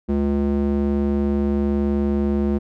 square tone with band-pass filter, 70.5 Hz, C#2, 30 cents sharp, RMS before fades -20 dBFS, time 0.08-2.59 s, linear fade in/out 20 ms, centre 270 Hz, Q 2, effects none

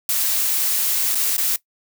blue noise with dropouts, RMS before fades -20 dBFS, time 0.09-1.56 s, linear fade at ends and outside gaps 2 ms, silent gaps 1.148-1.153 / 1.367-1.38 s, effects noise-tail reverb RT60 0.1 s tail -19 dB re dry

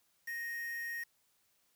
triangle tone with quantisation, 1864.7 Hz, A#6, in tune, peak -36 dBFS, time 0.27-1.04 s, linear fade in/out 10 ms, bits 8, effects white hiss -74 dBFS RMS until 1.75 s

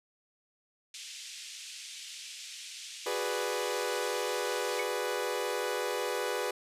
pink band-pass noise, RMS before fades -45 dBFS, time 0.94-4.8 s, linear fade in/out 2 ms, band 2600 to 8400 Hz, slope 24 dB/octave
sawtooth chord, G# half-diminished seventh, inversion third, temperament equal, 370 / 415.3 / 493.9 / 587.3 Hz, F#4 / G#4 / B4 / D5, 0 / 0 / 0 / 0 cents, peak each -35 / -32 / -30 / -36 dBFS, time 3.06-6.51 s, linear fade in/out 5 ms
sine tone with exponential decay, 2217 Hz, C#7, in tune, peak -30 dBFS, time 4.79-4.88 s, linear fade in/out 5 ms, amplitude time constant 19 ms
effects resampled to 32000 Hz

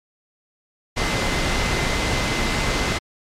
sine tone in noise, 2058 Hz, C7, 29 cents flat, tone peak -30 dBFS, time 0.96-2.99 s, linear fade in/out 20 ms, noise pink, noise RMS -21 dBFS, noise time 0.96-2.99 s, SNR -12 dB, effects low-pass 6000 Hz 12 dB/octave + MP3 96 kbps

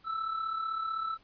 triangle tone with amplitude modulation, 1318.5 Hz, E6, in tune, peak -27 dBFS, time 0.04-1.18 s, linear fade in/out 50 ms, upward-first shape sine, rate 35.8 Hz, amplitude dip 55%, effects pink hiss -64 dBFS RMS until 1.23 s + resampled to 11025 Hz

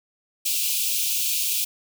white high-pass noise, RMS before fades -24 dBFS, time 0.45-1.65 s, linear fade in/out 10 ms, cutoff 2400 Hz, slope 96 dB/octave, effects none

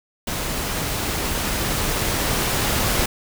pink noise with level ramp, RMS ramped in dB -26 to -20 dBFS, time 0.27-3.06 s, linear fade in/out 5 ms, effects none

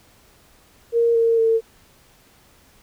sine tone with pitch steps, 466.2 / 458.7 / 451.4 Hz, A#4 / A#4 / A4, 0 / -28 / +44 cents, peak -14 dBFS, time 0.92-1.61 s, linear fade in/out 50 ms, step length 230 ms, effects pink hiss -54 dBFS RMS until 2.82 s

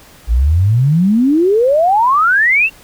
sine exponential sweep, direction up, 53 to 2794 Hz, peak -8 dBFS, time 0.27-2.7 s, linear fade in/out 50 ms, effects pink hiss -42 dBFS RMS until 2.83 s

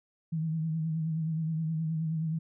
sine tone with vibrato, 160 Hz, D#3, 49 cents sharp, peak -28 dBFS, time 0.32-2.39 s, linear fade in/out 10 ms, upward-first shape triangle, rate 9.5 Hz, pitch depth 57 cents each way, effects none

